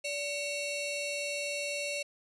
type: ring-modulated tone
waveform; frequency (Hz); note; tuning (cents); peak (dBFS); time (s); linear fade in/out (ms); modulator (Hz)
sawtooth; 1648; G#6; -14; -26; 0.04-2.03; 10; 1070
effects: resampled to 24000 Hz + 10-bit